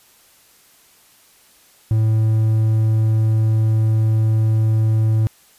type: tone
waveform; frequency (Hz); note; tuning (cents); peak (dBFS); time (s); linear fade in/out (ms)
triangle; 110; A2; 0; -11; 1.91-5.27; 0
effects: white hiss -52 dBFS RMS until 5.58 s + resampled to 32000 Hz